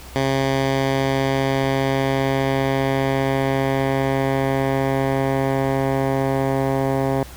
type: tone with low-pass filter sweep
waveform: 10% pulse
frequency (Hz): 135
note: C#3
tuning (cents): -45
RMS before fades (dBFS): -20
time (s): 0.16-7.23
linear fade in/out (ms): 0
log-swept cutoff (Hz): 5000 to 1200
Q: 0.76
effects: added 63 Hz sine -39 dBFS peak until 7.36 s + pink hiss -41 dBFS RMS until 7.36 s